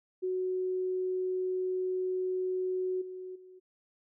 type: tone with level steps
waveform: sine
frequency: 370 Hz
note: F#4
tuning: in tune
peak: -29 / -39 / -50 dBFS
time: 0.22-3.6 s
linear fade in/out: 20 ms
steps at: 3.01 / 3.35 s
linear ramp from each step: 10 ms
effects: none